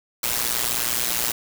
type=noise with amplitude modulation; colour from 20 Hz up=white; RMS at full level=-20 dBFS; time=0.23-1.32 s; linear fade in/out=5 ms; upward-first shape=sine; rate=119 Hz; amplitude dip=90%; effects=none